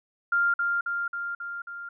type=tone with echo; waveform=sine; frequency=1396.9 Hz; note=F6; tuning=in tune; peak=-20 dBFS; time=0.32-0.54 s; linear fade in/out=5 ms; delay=270 ms; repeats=5; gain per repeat=-3 dB; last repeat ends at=1.89 s; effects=none